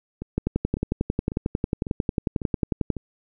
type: two click trains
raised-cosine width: 3 ms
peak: -9 / -18 dBFS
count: 29 / 6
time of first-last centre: 0.38-2.903 / 0.22-2.967 s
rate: 11.1 / 1.82 Hz
effects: none